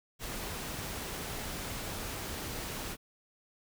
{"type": "noise", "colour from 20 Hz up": "pink", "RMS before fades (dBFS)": -39, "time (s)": [0.19, 2.97], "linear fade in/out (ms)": 50, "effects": []}